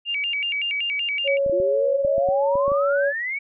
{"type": "tone with vibrato", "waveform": "sine", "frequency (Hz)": 2526, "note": "D#7", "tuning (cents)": 26, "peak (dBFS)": -22, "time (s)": [0.05, 1.39], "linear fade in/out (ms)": 50, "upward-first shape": "square", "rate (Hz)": 5.3, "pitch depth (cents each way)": 180}
{"type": "tone with pitch glide", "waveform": "sine", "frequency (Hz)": [555, 564.4], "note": ["C#5", "C#5"], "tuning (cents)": [2, 31], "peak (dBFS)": -18, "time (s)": [1.24, 3.13], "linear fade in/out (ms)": 50, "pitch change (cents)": 29, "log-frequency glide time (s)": [2.26, 2.88]}
{"type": "clicks", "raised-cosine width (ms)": 3, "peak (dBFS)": -22, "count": 9, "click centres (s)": [1.463, 1.497, 1.601, 2.049, 2.181, 2.288, 2.555, 2.68, 2.718]}
{"type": "exponential sweep", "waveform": "sine", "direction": "up", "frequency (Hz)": [339.3, 2282], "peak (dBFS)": -24, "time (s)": [1.52, 3.39], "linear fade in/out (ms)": 10}
{"effects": []}